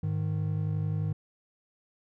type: tone pair together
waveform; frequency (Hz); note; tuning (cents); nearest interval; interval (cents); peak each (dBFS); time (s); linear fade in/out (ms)
triangle; 103.32 / 154.8; G#2 / D#3; -8 / -9; perfect fifth; 699; -28; 0.03-1.13; 5
effects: none